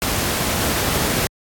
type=noise; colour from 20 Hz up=pink; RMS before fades=-20 dBFS; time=0.02-1.27 s; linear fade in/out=0 ms; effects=high-pass 60 Hz 12 dB/octave + AAC 64 kbps